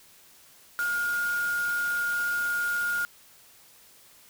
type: tone in noise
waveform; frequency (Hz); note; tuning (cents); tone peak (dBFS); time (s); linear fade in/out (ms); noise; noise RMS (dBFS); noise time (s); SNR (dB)
sine; 1424; F6; +33; -25; 0.79-3.05; 0; white; -40; 0.79-3.05; +12
effects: white hiss -55 dBFS RMS until 4.29 s